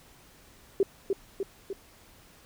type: tone with echo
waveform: sine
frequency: 391.6 Hz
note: G4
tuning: 2 cents flat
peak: -19 dBFS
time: 0.8-0.83 s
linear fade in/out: 2 ms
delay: 300 ms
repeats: 3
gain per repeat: -4 dB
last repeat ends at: 1.73 s
effects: pink hiss -56 dBFS RMS until 2.45 s